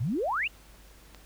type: exponential sweep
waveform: sine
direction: up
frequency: 101.3 to 2960 Hz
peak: -26 dBFS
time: 0-0.48 s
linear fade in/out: 10 ms
type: click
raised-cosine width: 0.2 ms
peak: -30 dBFS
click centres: 1.147 s
effects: added 50 Hz sine -53 dBFS peak until 1.25 s + pink hiss -56 dBFS RMS until 1.25 s